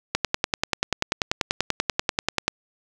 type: click train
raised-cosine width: 0.2 ms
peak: -3 dBFS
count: 25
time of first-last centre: 0.15-2.48 s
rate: 10.3 Hz
effects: none